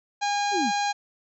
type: harmonic tone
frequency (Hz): 815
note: G#5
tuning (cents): -33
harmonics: 1 / 2 / 3 / 4 / 5 / 6 / 7 / 8 / 9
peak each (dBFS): -24 / -33 / -35 / -40 / -34 / -43 / -43 / -38 / -47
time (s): 0.21-0.93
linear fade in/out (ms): 20
type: linear sweep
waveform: sine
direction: down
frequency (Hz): 427.1 to 172.9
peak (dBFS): -25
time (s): 0.51-0.72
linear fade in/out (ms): 50
effects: none